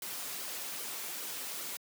white noise with flanger, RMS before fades -40 dBFS, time 0.02-1.77 s, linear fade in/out 2 ms, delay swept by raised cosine 1.1 to 6.5 ms, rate 2.5 Hz, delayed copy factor -0.55, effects high-pass 200 Hz 12 dB/octave

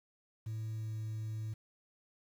sine tone with pitch glide, 110 to 109.18 Hz, A2 to A2, 0 to -13 cents, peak -34 dBFS, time 0.46-1.54 s, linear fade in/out 10 ms, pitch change -13 cents, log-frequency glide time 0.75-0.93 s, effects tanh soft clip ceiling -36 dBFS + 10-bit

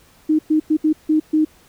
sine tone bursts at uneven times, 310 Hz, D#4, 6 cents flat, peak -12 dBFS, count 6, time 0.29-0.39 / 0.5-0.6 / 0.7-0.77 / 0.84-0.93 / 1.09-1.2 / 1.33-1.45 s, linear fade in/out 10 ms, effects pink hiss -52 dBFS RMS until 1.68 s

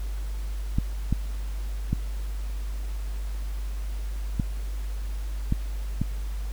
clicks, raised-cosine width 5 ms, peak -11 dBFS, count 6, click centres 0.785 / 1.126 / 1.93 / 4.398 / 5.524 / 6.016 s, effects added 50 Hz sine -28 dBFS peak until 6.52 s + pink hiss -48 dBFS RMS until 6.52 s

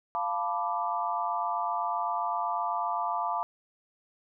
sine chord, B half-diminished seventh, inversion second, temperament equal, 698.5 / 880 / 987.8 / 1174.7 Hz, F5 / A5 / B5 / D6, 0 / 0 / 0 / 0 cents, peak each -33 dBFS, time 0.15-3.43 s, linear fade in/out 0 ms, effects none

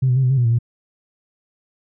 sine tone with pitch steps, 130.8 / 124.8 / 133.3 / 126.3 / 135.2 / 122 / 115.4 / 118.2 Hz, C3 / B2 / C3 / B2 / C#3 / B2 / A#2 / A#2, 0 / +19 / +33 / +39 / -43 / -21 / -17 / +24 cents, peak -12 dBFS, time 0.02-0.588 s, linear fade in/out 10 ms, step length 71 ms, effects tanh soft clip ceiling -9 dBFS

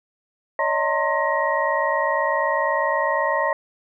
sine tone cluster, 563 / 623 / 914 / 1062 / 1889 Hz, C#5 / D#5 / A#5 / C6 / A#6, +27 / +2 / -34 / +25 / +22 cents, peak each -25 dBFS, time 0.59-3.53 s, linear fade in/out 2 ms, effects none

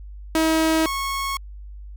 sawtooth tone pair in turn, 320 / 1097.7 Hz, D#4 / C#6, +49 / -17 cents, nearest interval octave + major sixth, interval 2134 cents, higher second, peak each -13 / -20 dBFS, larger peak first, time 0.35-0.86 / 0.86-1.37 s, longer neither, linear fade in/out 2 ms, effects added 50 Hz sine -35 dBFS peak until 1.96 s

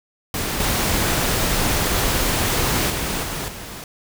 pink noise with level steps, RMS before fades -24 / -20 / -24 / -27 / -34 dBFS, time 0.34-3.84 s, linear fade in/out 2 ms, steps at 0.6 / 2.9 / 3.23 / 3.48 s, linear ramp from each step 2 ms, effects none

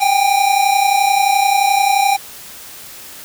square tone pair together, 775.5 / 807 Hz, G5 / G#5, -19 / -50 cents, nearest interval minor second, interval 69 cents, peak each -16 / -14 dBFS, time 0-2.17 s, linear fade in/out 20 ms, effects white hiss -35 dBFS RMS until 3.24 s

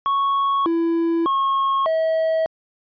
triangle tone with pitch steps, 1107 / 333.4 / 1088 / 644 Hz, C#6 / E4 / C#6 / E5, -3 / +20 / -33 / -41 cents, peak -15 dBFS, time 0.06-2.46 s, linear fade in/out 0 ms, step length 600 ms, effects resampled to 11025 Hz

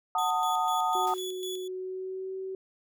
sine chord, D# diminished, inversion first, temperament equal with one note detuned, 740 / 893.3 / 1244.5 Hz, F#5 / A5 / D#6, 0 / +26 / 0 cents, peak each -29 dBFS, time 0.15-1.14 s, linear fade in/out 2 ms
sawtooth tone with tremolo, 3413 Hz, G#7, 47 cents sharp, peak -33 dBFS, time 0.18-1.68 s, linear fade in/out 5 ms, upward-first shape square, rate 4 Hz, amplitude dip 65%
sine tone with pitch glide, 370 to 380.2 Hz, F#4 to F#4, 0 to +47 cents, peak -33 dBFS, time 0.95-2.55 s, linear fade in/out 2 ms, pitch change +47 cents, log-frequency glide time 1.67-2.35 s
white noise with exponential decay, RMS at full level -42 dBFS, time 1.07-1.37 s, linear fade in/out 1 ms, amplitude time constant 65 ms
effects none

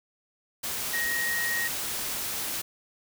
sine tone in noise, 1880 Hz, A#6, 14 cents sharp, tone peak -27 dBFS, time 0.93-1.68 s, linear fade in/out 10 ms, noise white, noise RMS -32 dBFS, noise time 0.63-2.62 s, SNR +2 dB, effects none

